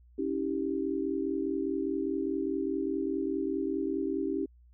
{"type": "chord", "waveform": "sine", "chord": "C# diminished", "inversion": "none", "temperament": "equal with one note detuned", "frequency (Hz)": [277.2, 322.1, 392], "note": ["C#4", "E4", "G4"], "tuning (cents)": [0, -40, 0], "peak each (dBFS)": -33, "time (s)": [0.18, 4.46], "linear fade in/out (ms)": 10, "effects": ["added 60 Hz sine -55 dBFS peak until 4.73 s"]}